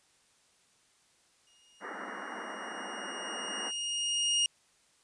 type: tone with exponential growth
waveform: sawtooth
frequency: 2856 Hz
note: F7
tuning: 38 cents sharp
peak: -21 dBFS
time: 1.47-4.46 s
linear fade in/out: 1 ms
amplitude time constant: 650 ms
type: band-pass noise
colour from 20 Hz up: white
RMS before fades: -41 dBFS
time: 1.8-3.72 s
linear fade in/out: 50 ms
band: 190 to 2000 Hz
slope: 96 dB/octave
effects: white hiss -67 dBFS RMS until 5.03 s + resampled to 22050 Hz